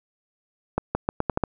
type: accelerating click train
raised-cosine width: 1 ms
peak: -8 dBFS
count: 7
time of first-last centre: 0.78-1.437 s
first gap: 170 ms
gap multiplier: 0.82
effects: none